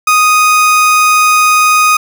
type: tone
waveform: 30% pulse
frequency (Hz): 1244.5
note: D#6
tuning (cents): 0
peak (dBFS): -3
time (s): 0.07-1.97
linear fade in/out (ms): 5
effects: none